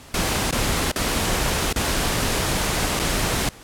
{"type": "noise with dropouts", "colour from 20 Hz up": "pink", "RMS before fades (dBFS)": -22, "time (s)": [0.14, 3.49], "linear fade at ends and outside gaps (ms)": 2, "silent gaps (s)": [[0.51, 0.525], [0.916, 0.959], [1.728, 1.76], [2.993, 2.997]], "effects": ["pink hiss -44 dBFS RMS until 3.63 s", "low-pass 12000 Hz 12 dB/octave"]}